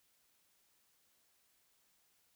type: silence
effects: white hiss -74 dBFS RMS until 2.35 s